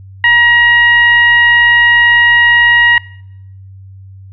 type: tone with frequency modulation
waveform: sine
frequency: 1901 Hz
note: A#6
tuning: 33 cents sharp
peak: -5 dBFS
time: 0.24-2.98 s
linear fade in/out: 2 ms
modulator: 949 Hz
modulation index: 0.57
effects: noise-tail reverb RT60 0.8 s tail -23 dB re dry + added 96 Hz sine -31 dBFS peak until 4.32 s